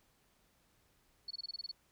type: tone bursts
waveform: sine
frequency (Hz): 4400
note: C#8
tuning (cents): -14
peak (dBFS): -39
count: 9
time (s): 1.28-1.715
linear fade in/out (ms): 5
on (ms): 27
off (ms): 24
effects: pink hiss -72 dBFS RMS until 1.91 s